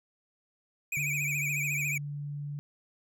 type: tone with vibrato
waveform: square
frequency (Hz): 2389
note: D7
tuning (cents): +29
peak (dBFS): -30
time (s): 0.92-1.98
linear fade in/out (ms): 5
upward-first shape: triangle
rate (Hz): 14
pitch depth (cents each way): 120
type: tone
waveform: sine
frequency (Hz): 144.9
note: D3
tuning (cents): -23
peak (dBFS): -34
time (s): 0.97-2.59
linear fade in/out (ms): 0
effects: none